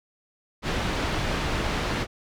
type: low-pass noise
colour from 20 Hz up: pink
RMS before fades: -27 dBFS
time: 0.62-2.07 s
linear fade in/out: 50 ms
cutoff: 3800 Hz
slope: 12 dB/octave
effects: none